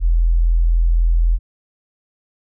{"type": "tone", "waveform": "sine", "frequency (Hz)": 41.91, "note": "E1", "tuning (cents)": 29, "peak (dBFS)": -11, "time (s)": [0, 1.39], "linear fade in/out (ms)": 50, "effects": []}